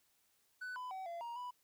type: tone with pitch steps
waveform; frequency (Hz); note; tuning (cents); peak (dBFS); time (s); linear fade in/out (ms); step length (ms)
triangle; 1496 / 1002 / 759 / 683 / 941 / 987; F#6 / B5 / F#5 / F5 / A#5 / B5; +19 / +25 / +44 / -39 / +16 / -1; -40; 0.61-1.51; 10; 150
effects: white hiss -75 dBFS RMS until 1.63 s